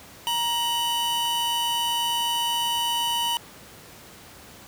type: tone pair together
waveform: 45% pulse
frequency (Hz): 940 / 2984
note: A#5 / F#7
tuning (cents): +14 / +14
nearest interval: octave + minor sixth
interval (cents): 2000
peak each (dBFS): -26 / -25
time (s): 0.27-3.37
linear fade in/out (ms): 0
effects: pink hiss -46 dBFS RMS until 4.67 s + high-pass 80 Hz 12 dB/octave